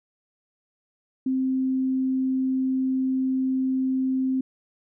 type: tone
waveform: sine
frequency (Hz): 261.6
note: C4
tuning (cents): 0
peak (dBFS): -21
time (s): 1.26-4.41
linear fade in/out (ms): 5
effects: none